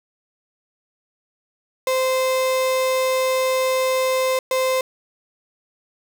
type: tone bursts at uneven times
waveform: 35% pulse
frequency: 519 Hz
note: C5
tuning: 14 cents flat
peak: -16 dBFS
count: 2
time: 1.87-4.39 / 4.51-4.81 s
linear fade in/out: 2 ms
effects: none